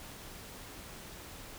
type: silence
effects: pink hiss -48 dBFS RMS until 1.58 s